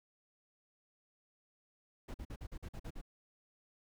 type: noise bursts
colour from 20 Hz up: brown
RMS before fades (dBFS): -44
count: 9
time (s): 2.08-3.015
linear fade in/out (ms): 10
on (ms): 63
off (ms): 46
effects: none